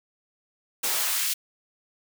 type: noise with high-pass filter sweep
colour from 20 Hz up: white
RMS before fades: -26 dBFS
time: 0.83-1.34 s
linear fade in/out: 10 ms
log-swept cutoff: 310 to 2700 Hz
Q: 0.84
effects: none